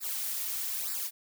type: noise with flanger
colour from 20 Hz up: blue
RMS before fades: -34 dBFS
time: 0-1.11 s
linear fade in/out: 50 ms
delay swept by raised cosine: 0.31 to 5.21 ms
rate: 1.1 Hz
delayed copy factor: -0.85
effects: none